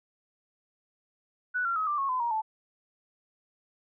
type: tone with pitch steps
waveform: sine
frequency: 1480 / 1372.9 / 1273.6 / 1181.5 / 1096 / 1016.7 / 943.2 / 874.9 Hz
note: F#6 / F6 / D#6 / D6 / C#6 / B5 / A#5 / A5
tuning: 0 / -30 / +40 / +10 / -20 / +50 / +20 / -10 cents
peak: -26 dBFS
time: 1.54-2.42 s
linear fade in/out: 20 ms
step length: 110 ms
effects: none